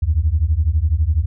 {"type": "beating tone pair", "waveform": "sine", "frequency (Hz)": [72.5, 84.5], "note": ["D2", "E2"], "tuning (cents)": [-22, 43], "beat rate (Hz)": 12, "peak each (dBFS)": -16, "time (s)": [0.02, 1.26], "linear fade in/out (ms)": 10, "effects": ["tanh soft clip ceiling -6 dBFS"]}